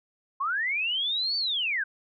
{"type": "linear two-way sweep", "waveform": "sine", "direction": "up then down", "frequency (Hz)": [1034, 4587, 1492], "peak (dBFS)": -25, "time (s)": [0.4, 1.84], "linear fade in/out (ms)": 10, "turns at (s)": 1.37, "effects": []}